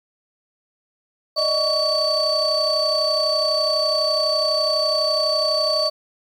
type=tone cluster; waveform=sine; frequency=597 / 629 / 1126 / 4532 Hz; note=D5 / D#5 / C#6 / C#8; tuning=+28 / +19 / +27 / +37 cents; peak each=-23 / -21 / -27 / -19 dBFS; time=1.36-5.9 s; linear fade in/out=20 ms; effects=tanh soft clip ceiling -12 dBFS + 8-bit